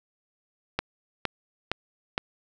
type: click train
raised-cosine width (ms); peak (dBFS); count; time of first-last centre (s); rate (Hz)
0.3; -9; 4; 0.79-2.179; 2.16
effects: none